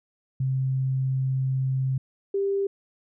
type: tone pair in turn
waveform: sine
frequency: 132 / 395.6 Hz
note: C3 / G4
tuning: +16 / +16 cents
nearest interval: octave + perfect fifth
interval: 1900 cents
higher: second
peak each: -22 dBFS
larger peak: neither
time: 0.4-1.98 / 2.34-2.67 s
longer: first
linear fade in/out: 5 ms
effects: none